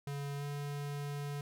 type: tone with pitch glide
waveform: square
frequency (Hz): 141.9 to 143.88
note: C#3 to D3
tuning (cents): +41 to -35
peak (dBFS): -38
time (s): 0.07-1.41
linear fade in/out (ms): 2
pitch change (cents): +24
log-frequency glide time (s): 0.37-0.44
effects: none